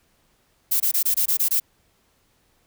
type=noise bursts; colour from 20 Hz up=violet; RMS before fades=-20 dBFS; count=8; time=0.71-1.6 s; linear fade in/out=10 ms; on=92 ms; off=22 ms; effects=pink hiss -64 dBFS RMS until 2.66 s